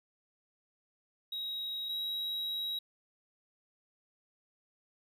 triangle tone pair in turn, 3813 / 3846 Hz, A#7 / B7, +38 / -47 cents, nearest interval unison, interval 15 cents, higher second, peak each -34 / -32 dBFS, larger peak second, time 1.32-1.89 / 1.89-2.79 s, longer second, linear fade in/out 5 ms, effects none

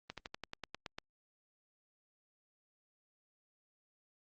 slowing click train, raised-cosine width 0.2 ms, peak -24 dBFS, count 10, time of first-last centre 0.1-0.985 s, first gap 77 ms, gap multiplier 1.06, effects low-pass 5000 Hz 12 dB/octave + Opus 32 kbps

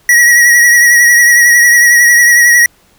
square tone with vibrato, 1914 Hz, A#6, 45 cents sharp, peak -4 dBFS, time 0.09-2.66 s, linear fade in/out 2 ms, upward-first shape triangle, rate 11 Hz, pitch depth 42 cents each way, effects pink hiss -49 dBFS RMS until 2.98 s

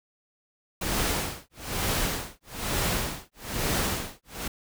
pink noise with tremolo, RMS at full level -26 dBFS, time 0.81-4.48 s, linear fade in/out 5 ms, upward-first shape sine, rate 1.1 Hz, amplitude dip 100%, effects none

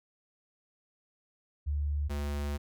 sine / square tone pair in turn, 73 / 72.24 Hz, D2 / D2, -10 / -28 cents, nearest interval unison, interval 18 cents, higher first, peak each -28 / -32 dBFS, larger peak first, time 1.66-2.09 / 2.09-2.58 s, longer second, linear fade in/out 20 ms, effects none

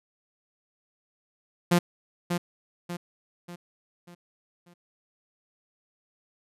sawtooth tone with echo, 174.61 Hz, F3, in tune, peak -14 dBFS, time 1.71-1.79 s, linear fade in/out 10 ms, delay 590 ms, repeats 5, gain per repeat -7 dB, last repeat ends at 4.74 s, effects resampled to 32000 Hz

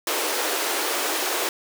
pink high-pass noise, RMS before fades -25 dBFS, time 0.07-1.49 s, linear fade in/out 2 ms, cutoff 320 Hz, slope 48 dB/octave, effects none

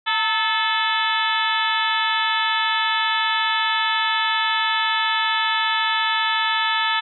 harmonic tone with a mistuned harmonic, 434.6 Hz, A4, 21 cents flat, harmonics 2 / 3 / 4 / 5 / 6 / 7 / 8 / 9, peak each -24 / -25 / -24 / -30 / -30 / -29 / -26 / -33 dBFS, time 0.06-7.01 s, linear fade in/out 20 ms, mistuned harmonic 2, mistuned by +70 cents, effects none

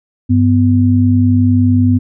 sine tone pair together, 99 / 249.5 Hz, G2 / B3, +18 / +18 cents, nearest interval octave + major third, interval 1600 cents, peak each -10 dBFS, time 0.29-1.99 s, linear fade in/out 20 ms, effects none

